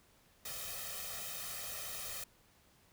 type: noise with comb filter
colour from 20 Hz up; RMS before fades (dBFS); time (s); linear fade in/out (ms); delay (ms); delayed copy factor
white; -43; 0.45-2.24; 5; 1.6; +1
effects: pink hiss -67 dBFS RMS until 2.92 s